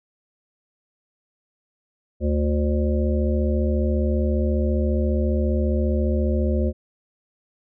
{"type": "harmonic tone with a mistuned harmonic", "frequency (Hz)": 74.7, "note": "D2", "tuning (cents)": 30, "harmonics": [1, 3, 5, 7, 8], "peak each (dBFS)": [-20, -25, -28, -29, -32], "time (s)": [2.2, 6.73], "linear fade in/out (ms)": 50, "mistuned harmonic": 5, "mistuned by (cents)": -66, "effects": []}